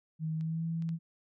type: tone with pitch glide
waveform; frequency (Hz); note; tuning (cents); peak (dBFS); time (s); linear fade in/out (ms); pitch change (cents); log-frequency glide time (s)
sine; 158.5 to 164.75; D#3 to E3; +32 to -1; -31; 0.19-0.99; 50; +67; 0.36-0.65
type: clicks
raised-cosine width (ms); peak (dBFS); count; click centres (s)
0.2; -40 / -39 / -35; 3; 0.41 / 0.823 / 0.891
effects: none